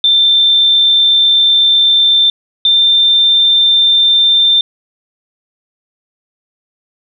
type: tone pair in turn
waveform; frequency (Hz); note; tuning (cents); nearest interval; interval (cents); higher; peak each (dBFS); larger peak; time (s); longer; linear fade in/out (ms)
sine; 3566 / 3581; A7 / A7; +22 / +30; unison; 8; second; -6; neither; 0.04-2.3 / 2.65-4.61; first; 2
effects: none